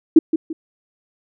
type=tone with echo; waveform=sine; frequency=321.1 Hz; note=E4; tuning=45 cents flat; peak=-3 dBFS; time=0.16-0.19 s; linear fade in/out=5 ms; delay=170 ms; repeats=2; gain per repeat=-10 dB; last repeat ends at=0.53 s; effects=none